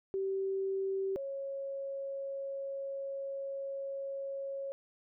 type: tone pair in turn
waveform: sine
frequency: 386.7 / 548.8 Hz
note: G4 / C#5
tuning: -24 / -17 cents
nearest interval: tritone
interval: 607 cents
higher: second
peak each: -31 / -36 dBFS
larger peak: first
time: 0.14-1.16 / 1.16-4.72 s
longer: second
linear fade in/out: 0 ms
effects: none